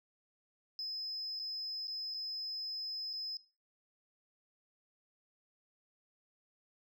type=tone with dropouts; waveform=sine; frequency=5100 Hz; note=D#8; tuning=42 cents sharp; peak=-36 dBFS; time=0.79-3.37 s; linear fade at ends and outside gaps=1 ms; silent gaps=1.392-1.397 / 1.872-1.88 / 2.14-2.144 / 3.131-3.135 s; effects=noise-tail reverb RT60 0.3 s tail -18 dB re dry + tanh soft clip ceiling -34 dBFS